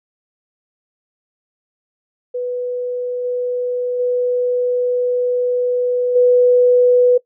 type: tone with level steps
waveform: sine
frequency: 493.9 Hz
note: B4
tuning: in tune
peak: -19 / -17 / -14 / -8 dBFS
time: 2.34-7.18 s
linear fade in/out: 10 ms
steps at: 3.24 / 3.99 / 6.15 s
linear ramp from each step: 10 ms
effects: noise-tail reverb RT60 0.1 s tail -21 dB re dry